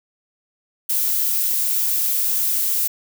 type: noise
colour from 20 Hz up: violet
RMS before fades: -20 dBFS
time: 0.89-2.88 s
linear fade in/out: 10 ms
effects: none